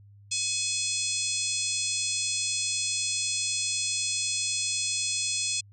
harmonic tone, 848 Hz, G#5, 36 cents sharp, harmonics 3 / 4 / 5 / 6 / 7 / 8 / 9 / 10, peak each -35 / -35 / -35 / -35 / -35 / -35 / -35 / -35 dBFS, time 0.31-5.61 s, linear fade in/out 10 ms, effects added 101 Hz sine -50 dBFS peak until 5.72 s

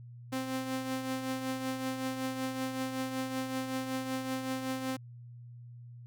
sawtooth tone with tremolo, 261.6 Hz, C4, in tune, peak -27 dBFS, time 0.32-4.97 s, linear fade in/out 10 ms, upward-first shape triangle, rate 5.3 Hz, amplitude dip 55%, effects added 120 Hz sine -46 dBFS peak until 6.06 s

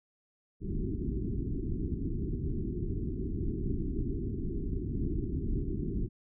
pink low-pass noise, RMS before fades -33 dBFS, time 0.6-6.09 s, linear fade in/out 50 ms, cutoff 400 Hz, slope 96 dB/octave, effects none

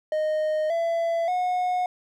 triangle tone with pitch steps, 618 / 670.1 / 726.5 Hz, D#5 / E5 / F#5, -12 / +28 / -32 cents, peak -20 dBFS, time 0.12-1.86 s, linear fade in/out 2 ms, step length 580 ms, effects none

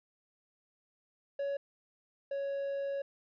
triangle tone pair in turn, 560 / 555.8 Hz, C#5 / C#5, +18 / +4 cents, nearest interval unison, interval 14 cents, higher first, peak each -30 / -31 dBFS, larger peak first, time 1.39-1.57 / 2.31-3.02 s, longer second, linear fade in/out 5 ms, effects resampled to 11025 Hz + 12-bit

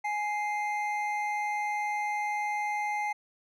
triangle tone pair together, 834.9 / 2093 Hz, G#5 / C7, +9 / 0 cents, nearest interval octave + major third, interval 1591 cents, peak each -28 / -32 dBFS, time 0.04-3.13 s, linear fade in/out 10 ms, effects none

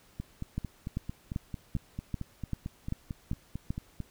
two click trains, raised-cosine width 5 ms, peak -23 / -19 dBFS, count 18 / 9, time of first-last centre 0.2-4.003 / 0.58-3.705 s, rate 4.47 / 2.56 Hz, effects pink hiss -61 dBFS RMS until 4.1 s

